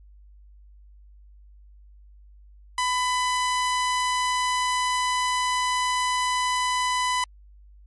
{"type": "tone", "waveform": "sawtooth", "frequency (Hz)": 1000, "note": "B5", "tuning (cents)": 21, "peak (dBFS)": -18, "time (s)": [2.78, 7.24], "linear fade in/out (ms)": 2, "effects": ["added 50 Hz sine -47 dBFS peak until 7.86 s", "MP3 48 kbps"]}